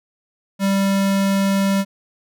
square tone, 196 Hz, G3, in tune, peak -16 dBFS, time 0.59-1.85 s, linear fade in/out 50 ms, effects none

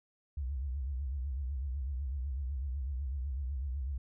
sine tone with vibrato, 67.1 Hz, C2, 44 cents sharp, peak -33 dBFS, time 0.37-3.98 s, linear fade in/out 5 ms, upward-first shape triangle, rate 8 Hz, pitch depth 190 cents each way, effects none

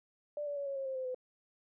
sine tone with pitch steps, 589 / 576.5 / 564.4 / 552.4 / 540.7 / 529.3 / 518.1 / 507.2 Hz, D5 / D5 / C#5 / C#5 / C#5 / C5 / C5 / B4, +5 / -32 / +31 / -6 / -43 / +20 / -17 / +46 cents, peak -35 dBFS, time 0.37-1.146 s, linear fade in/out 2 ms, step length 97 ms, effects none

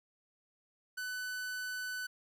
45% pulse tone, 1500 Hz, F#6, 23 cents sharp, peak -37 dBFS, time 0.97-2.07 s, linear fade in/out 10 ms, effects none

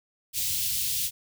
white band-stop noise, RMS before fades -28 dBFS, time 0.33-1.11 s, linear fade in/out 50 ms, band 150 to 2800 Hz, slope 24 dB/octave, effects none

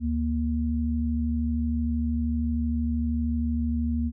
sine tone pair together, 74.15 / 235.4 Hz, D2 / A#3, +17 / +17 cents, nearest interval octave + minor sixth, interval 2000 cents, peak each -26 dBFS, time 0-4.12 s, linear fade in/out 50 ms, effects none

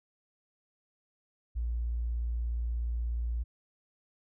triangle tone with tanh clipping, 58.4 Hz, A#1, 4 cents sharp, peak -29 dBFS, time 1.55-3.44 s, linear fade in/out 20 ms, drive 3 dB, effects none

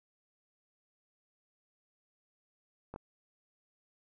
clicks, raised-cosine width 1 ms, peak -29 / -29 dBFS, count 2, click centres 2.94 / 2.961 s, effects none

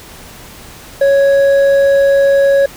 triangle tone with hard clipping, 554.4 Hz, C#5, in tune, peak -8 dBFS, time 1.01-2.66 s, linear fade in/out 5 ms, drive 8 dB, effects pink hiss -35 dBFS RMS until 2.76 s

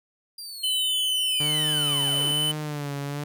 sawtooth linear sweep, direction down, 4815 to 221.1 Hz, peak -33 dBFS, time 0.38-2.32 s, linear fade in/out 5 ms
square tone, 3022 Hz, F#7, 36 cents sharp, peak -23 dBFS, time 0.63-2.52 s, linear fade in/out 10 ms
sawtooth tone with vibrato, 146.83 Hz, D3, in tune, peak -25 dBFS, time 1.4-3.24 s, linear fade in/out 5 ms, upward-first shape sine, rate 1.1 Hz, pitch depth 68 cents each way
effects none

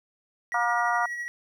triangle tone with tremolo, 1919 Hz, A#6, 50 cents sharp, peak -27 dBFS, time 0.52-1.28 s, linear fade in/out 0 ms, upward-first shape triangle, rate 12 Hz, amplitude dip 45%
harmonic tone, 238 Hz, A#3, 36 cents sharp, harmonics 3 / 4 / 5 / 6, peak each -27 / -28 / -29 / -29 dBFS, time 0.54-1.06 s, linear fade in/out 5 ms
effects none

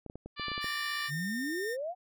clicks, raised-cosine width 2 ms, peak -29 dBFS, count 9, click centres 0.063 / 0.099 / 0.156 / 0.26 / 0.397 / 0.483 / 0.517 / 0.579 / 0.644 s
harmonic tone, 587.3 Hz, D5, in tune, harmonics 2 / 3 / 4 / 5 / 6 / 7 / 8, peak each -39 / -41 / -42 / -43 / -44 / -44 / -45 dBFS, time 0.36-1.11 s, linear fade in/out 50 ms
45% pulse tone, 1818 Hz, A#6, 44 cents flat, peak -36 dBFS, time 0.6-1.77 s, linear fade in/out 50 ms
sine exponential sweep, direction up, 135.6 to 749 Hz, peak -33 dBFS, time 1.08-1.95 s, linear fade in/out 50 ms
effects none

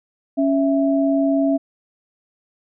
sine tone pair together, 277.5 / 659.3 Hz, C#4 / E5, +2 / 0 cents, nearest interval octave + minor third, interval 1498 cents, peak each -16 / -20 dBFS, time 0.37-1.58 s, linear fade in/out 20 ms, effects none

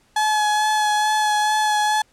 35% pulse tone with vibrato, 850 Hz, G#5, 40 cents sharp, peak -15 dBFS, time 0.16-2.02 s, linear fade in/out 5 ms, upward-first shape sine, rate 2.3 Hz, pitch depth 17 cents each way, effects pink hiss -59 dBFS RMS until 2.12 s + low-pass 10000 Hz 12 dB/octave

